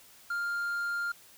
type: tone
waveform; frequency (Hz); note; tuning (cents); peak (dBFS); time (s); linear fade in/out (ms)
triangle; 1400; F6; +4; -28; 0.3-1.12; 5
effects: white hiss -56 dBFS RMS until 1.37 s